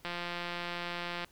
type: click train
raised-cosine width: 0.3 ms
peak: -21 dBFS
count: 209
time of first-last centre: 0.05-1.245 s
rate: 174 Hz
effects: pink hiss -63 dBFS RMS until 1.31 s